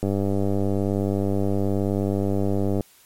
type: click train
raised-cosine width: 2 ms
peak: -11 dBFS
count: 276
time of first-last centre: 0.03-2.808 s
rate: 99 Hz
effects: white hiss -54 dBFS RMS until 3.05 s + MP3 64 kbps